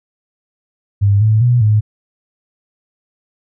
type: tone with pitch steps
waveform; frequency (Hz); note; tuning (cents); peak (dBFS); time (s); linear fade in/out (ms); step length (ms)
sine; 100.7 / 108.8 / 122 / 106.8; G2 / A2 / B2 / G#2; +47 / -19 / -21 / +49; -8; 1.01-1.81; 20; 200
effects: none